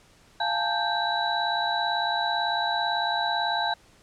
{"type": "tone cluster", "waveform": "sine", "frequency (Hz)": [696, 839, 897, 1571, 3929], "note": ["F5", "G#5", "A5", "G6", "B7"], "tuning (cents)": [-6, 17, 33, 3, -10], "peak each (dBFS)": -30, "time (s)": [0.4, 3.74], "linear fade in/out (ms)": 5, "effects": ["pink hiss -57 dBFS RMS until 4.02 s", "low-pass 9000 Hz 12 dB/octave"]}